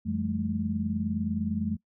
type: tone cluster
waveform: sine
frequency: 89.2 / 167.8 / 197.2 / 216.9 Hz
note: F2 / E3 / G3 / A3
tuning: +37 / +31 / +11 / -25 cents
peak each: -34 / -38 / -33 / -29 dBFS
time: 0.05-1.77 s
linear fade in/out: 20 ms
effects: noise-tail reverb RT60 0.1 s tail -22 dB re dry